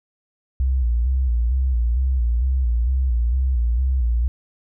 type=tone with vibrato; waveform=sine; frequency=61.7 Hz; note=B1; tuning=1 cent flat; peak=-16 dBFS; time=0.6-4.28 s; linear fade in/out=0 ms; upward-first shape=square; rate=2.2 Hz; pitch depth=91 cents each way; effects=none